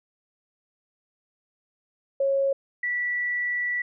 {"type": "tone pair in turn", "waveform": "sine", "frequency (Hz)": [548, 1956.3], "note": ["C#5", "B6"], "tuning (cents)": [-20, -17], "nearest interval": "octave + minor seventh", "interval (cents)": 2203, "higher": "second", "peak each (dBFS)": [-20, -24], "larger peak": "first", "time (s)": [[2.2, 2.53], [2.83, 3.82]], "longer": "second", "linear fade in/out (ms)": 5, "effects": []}